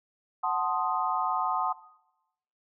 sine chord, F# diminished seventh, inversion none, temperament equal, 740 / 880 / 1046.5 / 1244.5 Hz, F#5 / A5 / C6 / Eb6, 0 / 0 / 0 / 0 cents, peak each -31 dBFS, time 0.43-1.73 s, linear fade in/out 10 ms, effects noise-tail reverb RT60 0.9 s tail -18 dB re dry

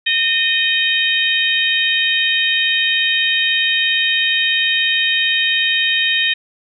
harmonic tone with a mistuned harmonic, 622.3 Hz, D#5, in tune, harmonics 3 / 4 / 5 / 6, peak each -19 / -19 / -19 / -19 dBFS, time 0.06-6.34 s, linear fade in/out 10 ms, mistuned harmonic 3, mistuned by -32 cents, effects none

